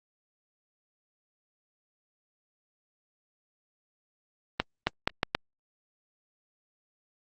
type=accelerating click train; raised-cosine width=0.3 ms; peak=-7 dBFS; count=5; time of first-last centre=4.6-5.35 s; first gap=270 ms; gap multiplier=0.76; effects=Opus 32 kbps